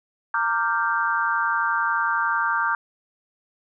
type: chord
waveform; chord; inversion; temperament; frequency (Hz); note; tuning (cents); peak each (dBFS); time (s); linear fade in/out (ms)
sine; G minor seventh; first; equal with one note detuned; 920 / 1174.7 / 1396.9 / 1568; Bb5 / D6 / F6 / G6; -23 / 0 / 0 / 0; -26 / -25 / -26 / -25; 0.34-2.75; 2
effects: none